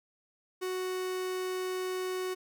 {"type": "tone", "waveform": "45% pulse", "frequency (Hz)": 370, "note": "F#4", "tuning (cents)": 0, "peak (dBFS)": -32, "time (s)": [0.61, 2.35], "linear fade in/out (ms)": 20, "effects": []}